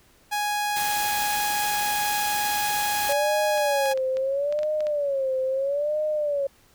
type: tone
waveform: sawtooth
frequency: 830.6 Hz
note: G#5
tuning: in tune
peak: -20 dBFS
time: 0.31-3.94 s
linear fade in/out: 20 ms
type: noise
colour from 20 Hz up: white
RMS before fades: -31 dBFS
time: 0.76-3.13 s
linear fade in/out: 5 ms
type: tone with vibrato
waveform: sine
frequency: 565 Hz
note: C#5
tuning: 33 cents sharp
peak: -22 dBFS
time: 3.09-6.47 s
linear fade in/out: 5 ms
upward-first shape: sine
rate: 0.76 Hz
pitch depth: 140 cents each way
type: clicks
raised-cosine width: 0.2 ms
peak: -22 dBFS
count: 10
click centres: 3.577 / 3.858 / 3.915 / 3.975 / 4.17 / 4.525 / 4.59 / 4.632 / 4.806 / 4.869 s
effects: pink hiss -58 dBFS RMS until 6.74 s

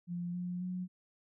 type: tone with pitch steps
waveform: sine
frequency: 174.61 / 178.28 / 182.02 Hz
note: F3 / F3 / F#3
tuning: 0 / +36 / -28 cents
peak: -35 dBFS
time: 0.07-0.88 s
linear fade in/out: 50 ms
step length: 270 ms
effects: none

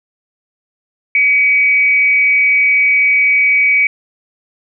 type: tone with frequency modulation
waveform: sine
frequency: 2268 Hz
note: C#7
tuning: 39 cents sharp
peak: -8 dBFS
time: 1.15-3.87 s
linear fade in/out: 2 ms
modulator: 219 Hz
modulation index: 0.31
effects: none

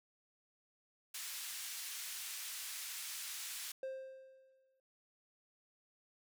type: band-pass noise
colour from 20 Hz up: white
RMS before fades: -45 dBFS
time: 1.14-3.72 s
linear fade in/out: 5 ms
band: 1700 to 12000 Hz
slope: 12 dB/octave
type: tone with exponential decay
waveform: triangle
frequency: 528 Hz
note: C5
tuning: 16 cents sharp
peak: -36 dBFS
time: 3.83-4.8 s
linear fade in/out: 2 ms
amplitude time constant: 210 ms
effects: none

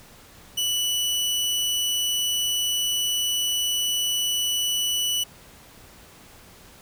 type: tone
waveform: sawtooth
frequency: 2960 Hz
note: F#7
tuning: in tune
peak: -19 dBFS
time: 0.57-5.24 s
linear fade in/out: 10 ms
effects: pink hiss -49 dBFS RMS until 6.81 s

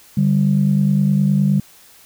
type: tone pair together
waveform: sine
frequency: 146.29 / 196 Hz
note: D3 / G3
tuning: -6 / 0 cents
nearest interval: perfect fourth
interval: 506 cents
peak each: -15 / -14 dBFS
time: 0.17-1.6 s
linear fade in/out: 5 ms
effects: tanh soft clip ceiling -5 dBFS + white hiss -47 dBFS RMS until 2.05 s

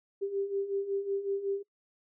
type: beating tone pair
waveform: sine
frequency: 392 / 397.4 Hz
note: G4 / G4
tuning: 0 / +24 cents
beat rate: 5.4 Hz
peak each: -36 / -31 dBFS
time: 0.21-1.63 s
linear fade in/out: 20 ms
effects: noise-tail reverb RT60 0.1 s tail -24 dB re dry

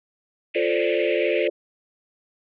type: band-pass noise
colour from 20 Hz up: white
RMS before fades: -31 dBFS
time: 0.54-1.48 s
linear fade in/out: 10 ms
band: 2000 to 2700 Hz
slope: 48 dB/octave
type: chord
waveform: sine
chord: D minor seventh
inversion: first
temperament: equal with one note detuned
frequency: 349.2 / 441.3 / 523.3 / 587.3 Hz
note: F4 / A4 / C5 / D5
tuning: 0 / +5 / 0 / 0 cents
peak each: -25 dBFS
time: 0.55-1.5 s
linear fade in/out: 10 ms
effects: none

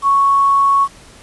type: tone with quantisation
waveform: sine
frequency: 1108.7 Hz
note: C#6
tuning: in tune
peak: -9 dBFS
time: 0.02-0.88 s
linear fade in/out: 50 ms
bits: 6
effects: pink hiss -42 dBFS RMS until 1.22 s + resampled to 24000 Hz

